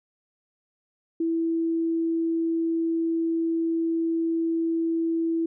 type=tone; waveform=sine; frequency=329.6 Hz; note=E4; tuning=in tune; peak=-22 dBFS; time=1.2-5.46 s; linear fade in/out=5 ms; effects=none